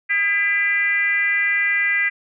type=tone with frequency modulation; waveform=sine; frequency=1998 Hz; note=B6; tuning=20 cents sharp; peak=-16 dBFS; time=0.09-2.1 s; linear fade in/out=20 ms; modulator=375 Hz; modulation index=0.87; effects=none